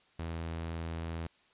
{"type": "tone", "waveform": "sawtooth", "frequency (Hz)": 82.41, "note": "E2", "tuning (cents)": 0, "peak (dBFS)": -32, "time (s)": [0.19, 1.27], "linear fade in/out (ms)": 5, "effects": ["white hiss -66 dBFS RMS until 1.53 s", "resampled to 8000 Hz"]}